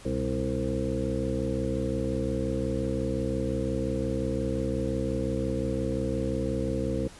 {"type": "harmonic tone with a mistuned harmonic", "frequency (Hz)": 65.7, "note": "C2", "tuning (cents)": 8, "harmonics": [1, 2, 3, 4, 5, 7, 8], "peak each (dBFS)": [-34, -34, -34, -34, -34, -34, -34], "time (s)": [0.05, 7.08], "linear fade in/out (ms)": 5, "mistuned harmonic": 2, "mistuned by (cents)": -110, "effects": ["pink hiss -49 dBFS RMS until 7.19 s", "resampled to 24000 Hz"]}